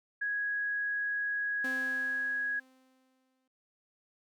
sine tone, 1661.2 Hz, G#6, in tune, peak -30 dBFS, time 0.21-2.6 s, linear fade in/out 10 ms
sawtooth tone with exponential decay, 260 Hz, C4, 11 cents flat, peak -34 dBFS, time 1.64-3.48 s, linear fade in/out 5 ms, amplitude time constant 400 ms
effects none

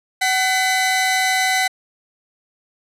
sawtooth tone pair together, 754 / 2013 Hz, F#5 / B6, +32 / +33 cents, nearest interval octave + perfect fourth, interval 1701 cents, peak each -15 dBFS, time 0.21-1.68 s, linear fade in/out 10 ms, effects low-pass 11000 Hz 12 dB/octave

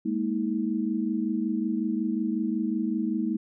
sine chord, Ab suspended second, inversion none, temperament equal with one note detuned, 207.7 / 233.1 / 319 Hz, Ab3 / Bb3 / Eb4, 0 / 0 / +43 cents, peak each -29 dBFS, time 0.05-3.37 s, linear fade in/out 10 ms, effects none

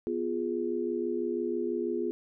sine chord, F diminished, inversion second, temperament equal, 246.9 / 349.2 / 415.3 Hz, Cb4 / F4 / Ab4, 0 / 0 / 0 cents, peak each -35 / -31 / -33 dBFS, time 0.07-2.11 s, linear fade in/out 0 ms, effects none

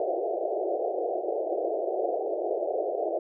white band-pass noise, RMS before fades -29 dBFS, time 0-3.19 s, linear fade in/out 2 ms, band 340 to 730 Hz, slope 96 dB/octave, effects none

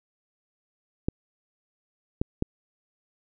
clicks, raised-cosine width 3 ms, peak -11 dBFS, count 3, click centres 1.085 / 2.215 / 2.424 s, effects none

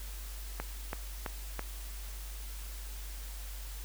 click train, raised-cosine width 0.5 ms, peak -20 dBFS, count 4, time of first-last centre 0.6-1.593 s, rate 3.02 Hz, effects added 49 Hz sine -40 dBFS peak until 3.84 s + white hiss -49 dBFS RMS until 3.84 s

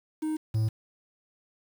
triangle tone pair in turn, 311.1 / 109.99 Hz, D#4 / A2, 0 / 0 cents, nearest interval octave + tritone, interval 1800 cents, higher first, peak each -25 / -21 dBFS, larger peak second, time 0.22-0.37 / 0.54-0.69 s, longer neither, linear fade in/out 10 ms, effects 8-bit

